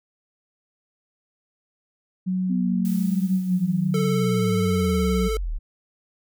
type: tone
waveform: sine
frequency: 185 Hz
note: F#3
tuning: in tune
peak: -21 dBFS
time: 2.26-5.29 s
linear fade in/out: 20 ms
type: linear sweep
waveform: sine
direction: down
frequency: 252.2 to 33.03 Hz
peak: -24 dBFS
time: 2.49-5.59 s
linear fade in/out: 20 ms
type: noise with exponential decay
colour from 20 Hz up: blue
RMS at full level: -39 dBFS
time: 2.85-5.2 s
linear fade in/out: 1 ms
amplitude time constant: 510 ms
type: tone with vibrato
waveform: square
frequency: 440 Hz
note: A4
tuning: in tune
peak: -25 dBFS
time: 3.94-5.37 s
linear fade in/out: 2 ms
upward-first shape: sine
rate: 19 Hz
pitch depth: 28 cents each way
effects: none